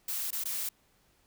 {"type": "noise with dropouts", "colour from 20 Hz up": "blue", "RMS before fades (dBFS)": -34, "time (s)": [0.08, 0.69], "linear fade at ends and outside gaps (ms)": 5, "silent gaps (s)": [[0.307, 0.327], [0.439, 0.454]], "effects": ["pink hiss -68 dBFS RMS until 1.26 s"]}